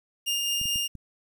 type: tone with tremolo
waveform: sawtooth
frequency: 2818 Hz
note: F7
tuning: 15 cents sharp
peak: -21 dBFS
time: 0.26-0.88 s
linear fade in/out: 20 ms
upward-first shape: triangle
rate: 4.7 Hz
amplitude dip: 25%
type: clicks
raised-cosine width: 5 ms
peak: -28 dBFS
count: 4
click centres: 0.614 / 0.656 / 0.759 / 0.953 s
effects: 10-bit